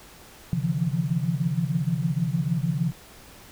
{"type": "tone cluster", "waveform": "sine", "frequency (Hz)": [132.4, 149.4, 166.5, 173], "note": ["C3", "D3", "E3", "F3"], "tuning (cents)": [21, 30, 18, -16], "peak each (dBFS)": -28, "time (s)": [0.53, 2.92], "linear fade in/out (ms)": 0, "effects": ["pink hiss -48 dBFS RMS until 3.51 s"]}